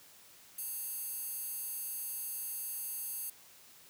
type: tone with high-pass filter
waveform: square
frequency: 916 Hz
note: A#5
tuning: 31 cents flat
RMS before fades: -40 dBFS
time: 0.58-3.3 s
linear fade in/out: 5 ms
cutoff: 11000 Hz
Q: 2
effects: white hiss -58 dBFS RMS until 3.89 s + high-pass 60 Hz 12 dB/octave

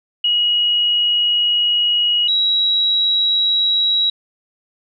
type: tone pair in turn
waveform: sine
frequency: 2900 / 3871 Hz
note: F#7 / B7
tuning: -35 / -35 cents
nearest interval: perfect fourth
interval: 500 cents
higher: second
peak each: -13 dBFS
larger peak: neither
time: 0.24-2.28 / 2.28-4.1 s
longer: first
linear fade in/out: 5 ms
effects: none

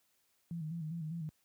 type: tone with vibrato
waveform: sine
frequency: 161.8 Hz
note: E3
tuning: 32 cents flat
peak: -37 dBFS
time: 0.51-1.29 s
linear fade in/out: 0 ms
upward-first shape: square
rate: 5 Hz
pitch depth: 73 cents each way
effects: white hiss -75 dBFS RMS until 1.44 s + high-pass 60 Hz 12 dB/octave

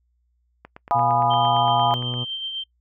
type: click train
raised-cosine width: 0.5 ms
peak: -24 dBFS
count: 14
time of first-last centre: 0.65-2.139 s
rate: 8.73 Hz
type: chord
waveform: sine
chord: F half-diminished seventh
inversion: none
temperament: equal with one note detuned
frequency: 698.5 / 830.6 / 987.8 / 1224.5 Hz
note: F5 / Ab5 / Cb6 / Eb6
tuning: 0 / 0 / 0 / -28 cents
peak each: -22 / -21 / -22 / -26 dBFS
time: 0.91-1.94 s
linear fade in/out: 0 ms
type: harmonic tone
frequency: 123.47 Hz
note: B2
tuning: in tune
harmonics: 1 / 2 / 3 / 4 / 5 / 6 / 7 / 8 / 9 / 10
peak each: -27 / -35 / -41 / -40 / -45 / -47 / -46 / -48 / -49 / -46 dBFS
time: 0.94-2.25 s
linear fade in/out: 20 ms
type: tone with tremolo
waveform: sine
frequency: 3136 Hz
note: G7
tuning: in tune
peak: -25 dBFS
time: 1.3-2.64 s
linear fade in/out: 10 ms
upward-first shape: sine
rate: 8 Hz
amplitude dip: 40%
effects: noise-tail reverb RT60 0.1 s tail -24 dB re dry + added 60 Hz sine -64 dBFS peak until 2.8 s

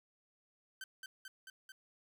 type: tone with echo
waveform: sawtooth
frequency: 1545 Hz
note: G6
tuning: 26 cents flat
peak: -40 dBFS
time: 0.81-0.84 s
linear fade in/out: 2 ms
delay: 220 ms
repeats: 4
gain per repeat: -2 dB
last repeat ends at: 1.72 s
effects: none

